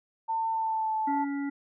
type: tone with pitch glide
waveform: sine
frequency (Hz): 898 to 873.4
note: A5 to A5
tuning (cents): +35 to -13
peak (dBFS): -26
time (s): 0.28-1.25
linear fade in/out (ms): 20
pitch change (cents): -48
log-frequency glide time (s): 0.5-0.95
type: harmonic tone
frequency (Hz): 281.2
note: C#4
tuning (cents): +25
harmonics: 1 / 3 / 5 / 7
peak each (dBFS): -29 / -44 / -46 / -44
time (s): 1.07-1.5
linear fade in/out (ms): 10
effects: none